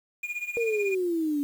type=tone with tremolo; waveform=triangle; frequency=2431 Hz; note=D#7; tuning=41 cents flat; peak=-26 dBFS; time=0.23-0.95 s; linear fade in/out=5 ms; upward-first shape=sine; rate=16 Hz; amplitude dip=80%
type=exponential sweep; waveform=sine; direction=down; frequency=475.2 to 281.9 Hz; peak=-24 dBFS; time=0.57-1.43 s; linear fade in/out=0 ms
effects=8-bit